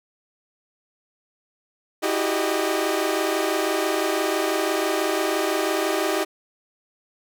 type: tone cluster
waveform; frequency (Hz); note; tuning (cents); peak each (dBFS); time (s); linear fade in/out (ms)
sawtooth; 323.6 / 374 / 400 / 610; E4 / F#4 / G4 / D#5; -32 / +19 / +35 / -34; -23; 2.02-6.25; 20
effects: none